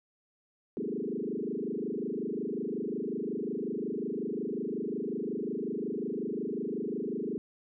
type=tone with frequency modulation; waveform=sine; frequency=321.9 Hz; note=E4; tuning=41 cents flat; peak=-31 dBFS; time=0.77-7.38 s; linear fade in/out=0 ms; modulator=25.5 Hz; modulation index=4.7; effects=none